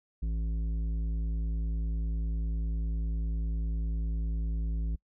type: tone with tanh clipping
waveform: sine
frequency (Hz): 55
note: A1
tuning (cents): 0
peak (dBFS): -30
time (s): 0.22-4.96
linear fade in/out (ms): 10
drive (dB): 10
effects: noise-tail reverb RT60 0.1 s tail -26 dB re dry